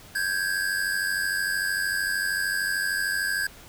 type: tone pair together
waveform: square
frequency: 1568 / 1661.2 Hz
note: G6 / G#6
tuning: 0 / 0 cents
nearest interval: minor second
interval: 100 cents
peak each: -28 dBFS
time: 0.15-3.47 s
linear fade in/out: 5 ms
effects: pink hiss -48 dBFS RMS until 3.68 s